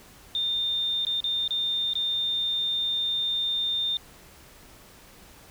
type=tone with dropouts; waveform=sine; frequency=3620 Hz; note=A7; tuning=48 cents sharp; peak=-24 dBFS; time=0.35-3.97 s; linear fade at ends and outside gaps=1 ms; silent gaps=1.05-1.068 / 1.204-1.241 / 1.478-1.507 / 1.934-1.954 s; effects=pink hiss -51 dBFS RMS until 5.5 s